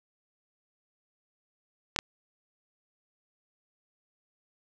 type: clicks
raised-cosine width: 0.2 ms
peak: -9 dBFS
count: 2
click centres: 1.962 / 1.989 s
effects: none